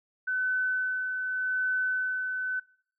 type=tone with tremolo; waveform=sine; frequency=1511 Hz; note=F#6; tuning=36 cents sharp; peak=-25 dBFS; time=0.27-2.6 s; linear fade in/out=10 ms; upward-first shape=sine; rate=0.85 Hz; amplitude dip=40%; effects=noise-tail reverb RT60 0.6 s tail -23 dB re dry